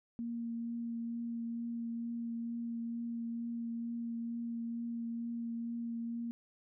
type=tone with vibrato; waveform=sine; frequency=233.1 Hz; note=A#3; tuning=in tune; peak=-36 dBFS; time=0.19-6.31 s; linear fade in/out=0 ms; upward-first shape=triangle; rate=2.2 Hz; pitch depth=13 cents each way; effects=none